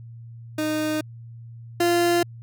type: tone pair in turn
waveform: 30% pulse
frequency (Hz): 308.3 / 346.1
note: D#4 / F4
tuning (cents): -16 / -16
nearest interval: major second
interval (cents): 200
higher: second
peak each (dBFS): -20 / -15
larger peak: second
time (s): 0.58-1.01 / 1.8-2.23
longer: neither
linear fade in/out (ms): 5
effects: added 116 Hz sine -38 dBFS peak until 2.42 s